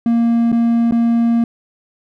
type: tone with dropouts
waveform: triangle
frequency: 232.9 Hz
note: A#3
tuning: 1 cent flat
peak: -9 dBFS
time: 0.06-1.44 s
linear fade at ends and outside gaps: 2 ms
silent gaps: 0.519-0.526 / 0.911-0.922 s
effects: none